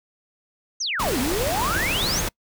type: exponential two-way sweep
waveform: sine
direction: down then up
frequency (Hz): 6720 to 233.7 to 6720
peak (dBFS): -23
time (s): 0.8-2.21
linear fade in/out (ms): 10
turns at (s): 1.19
type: noise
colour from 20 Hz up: pink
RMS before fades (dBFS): -26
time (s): 0.99-2.29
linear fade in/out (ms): 10
effects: noise-tail reverb RT60 0.1 s tail -26 dB re dry